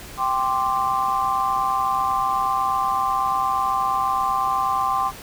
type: chord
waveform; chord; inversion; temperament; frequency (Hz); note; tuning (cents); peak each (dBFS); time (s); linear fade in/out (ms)
sine; G suspended fourth; none; equal; 784 / 1046.5 / 1174.7; G5 / C6 / D6; 0 / 0 / 0; -24 / -22 / -24; 0.17-5.12; 50
effects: pink hiss -39 dBFS RMS until 5.22 s